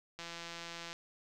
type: click train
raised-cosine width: 0.2 ms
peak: -27 dBFS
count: 126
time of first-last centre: 0.19-0.93 s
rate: 169 Hz
effects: none